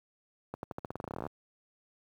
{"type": "accelerating click train", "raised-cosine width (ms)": 1, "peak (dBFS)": -23, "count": 19, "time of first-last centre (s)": [0.54, 1.266], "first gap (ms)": 91, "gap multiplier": 0.89, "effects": ["high-pass 80 Hz 12 dB/octave", "10-bit"]}